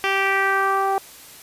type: tone with low-pass filter sweep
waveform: 10% pulse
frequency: 390 Hz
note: G4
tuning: 9 cents flat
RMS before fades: -20 dBFS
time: 0.04-0.98 s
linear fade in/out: 0 ms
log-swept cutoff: 3400 to 820 Hz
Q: 2.3
effects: white hiss -43 dBFS RMS until 1.42 s + resampled to 32000 Hz